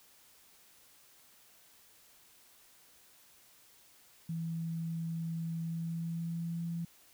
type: tone with pitch glide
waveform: sine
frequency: 164.81 to 168.56 Hz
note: E3 to E3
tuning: 0 to +39 cents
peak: -34 dBFS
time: 4.29-6.85 s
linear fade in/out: 5 ms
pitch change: +39 cents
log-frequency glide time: 5.59-6.66 s
effects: white hiss -62 dBFS RMS until 7.13 s